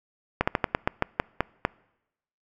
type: slowing click train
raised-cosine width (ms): 0.5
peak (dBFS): -6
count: 10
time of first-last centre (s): 0.41-1.651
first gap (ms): 65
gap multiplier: 1.18
effects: noise-tail reverb RT60 0.9 s tail -25 dB re dry

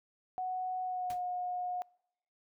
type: tone with pitch glide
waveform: sine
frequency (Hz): 740 to 721.8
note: F#5 to F#5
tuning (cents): 0 to -43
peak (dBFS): -33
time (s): 0.38-1.82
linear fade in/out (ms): 0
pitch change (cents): -43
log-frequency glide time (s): 0.83-1.18
type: noise with exponential decay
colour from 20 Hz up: pink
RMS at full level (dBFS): -44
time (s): 1.1-1.22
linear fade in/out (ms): 1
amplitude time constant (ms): 25
effects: noise-tail reverb RT60 0.8 s tail -26 dB re dry

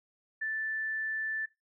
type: tone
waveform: sine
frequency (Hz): 1760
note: A6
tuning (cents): 0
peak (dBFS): -31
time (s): 0.41-1.46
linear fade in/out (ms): 10
effects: noise-tail reverb RT60 0.2 s tail -20 dB re dry

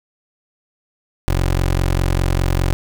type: tone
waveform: 20% pulse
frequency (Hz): 44.96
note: F#1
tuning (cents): -49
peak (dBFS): -10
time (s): 1.28-2.73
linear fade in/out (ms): 0
effects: none

